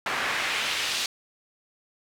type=noise with band-pass filter sweep; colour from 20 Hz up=pink; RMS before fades=-28 dBFS; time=0.06-1.06 s; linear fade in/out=2 ms; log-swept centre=1400 to 4100 Hz; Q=1.2; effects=none